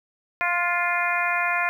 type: harmonic tone with a mistuned harmonic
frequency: 349.2 Hz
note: F4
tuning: in tune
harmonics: 2 / 3 / 4 / 5 / 6 / 7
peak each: -28 / -28 / -28 / -28 / -28 / -28 dBFS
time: 0.41-1.69 s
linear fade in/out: 0 ms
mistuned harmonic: 4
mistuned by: +16 cents
effects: 9-bit